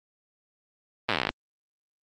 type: slowing click train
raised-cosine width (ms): 0.3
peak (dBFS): -8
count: 16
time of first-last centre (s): 1.09-1.291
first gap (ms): 8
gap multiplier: 1.07
effects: high-pass 100 Hz 12 dB/octave + Opus 24 kbps